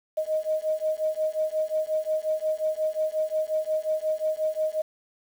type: beating tone pair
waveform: sine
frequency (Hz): 621 / 626.6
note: D#5 / D#5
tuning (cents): -3 / +12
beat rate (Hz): 5.6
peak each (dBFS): -27 / -27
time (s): 0.17-4.82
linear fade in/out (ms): 10
effects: 8-bit